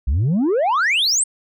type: exponential sweep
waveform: sine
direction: up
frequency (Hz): 58.27 to 8980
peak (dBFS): -12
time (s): 0.07-1.24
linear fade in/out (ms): 10
effects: tanh soft clip ceiling -14 dBFS